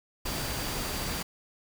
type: tone in noise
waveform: sine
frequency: 4699 Hz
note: D8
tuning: in tune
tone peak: -43 dBFS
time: 0.25-1.23 s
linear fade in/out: 10 ms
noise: pink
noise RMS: -33 dBFS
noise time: 0.25-1.23 s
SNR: -13 dB
effects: none